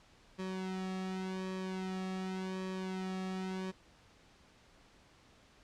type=tone with flanger; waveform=sawtooth; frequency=187.7 Hz; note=F#3; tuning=25 cents sharp; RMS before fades=-39 dBFS; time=0.38-3.72 s; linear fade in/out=20 ms; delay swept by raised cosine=1.4 to 2 ms; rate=0.88 Hz; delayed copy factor=-0.85; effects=pink hiss -63 dBFS RMS until 5.63 s + low-pass 6000 Hz 12 dB/octave